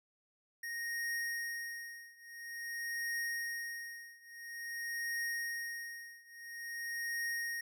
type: tone with tremolo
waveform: square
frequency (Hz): 1864.7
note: A#6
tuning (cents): 0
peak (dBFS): -35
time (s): 0.63-7.61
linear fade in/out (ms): 5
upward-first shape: triangle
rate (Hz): 0.49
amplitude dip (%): 95
effects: none